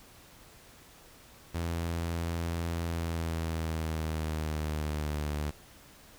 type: tone with pitch glide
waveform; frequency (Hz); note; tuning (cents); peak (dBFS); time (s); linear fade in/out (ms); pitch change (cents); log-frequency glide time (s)
sawtooth; 84.1 to 74.49; E2 to D2; +35 to +25; -27; 1.54-5.51; 10; -210; 2.87-5.26
effects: pink hiss -55 dBFS RMS until 6.18 s